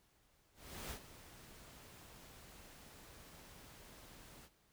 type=noise with ADSR envelope; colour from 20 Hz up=pink; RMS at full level=-45 dBFS; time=0.54-4.5 s; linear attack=370 ms; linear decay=83 ms; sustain=-13 dB; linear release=57 ms; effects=pink hiss -73 dBFS RMS until 4.72 s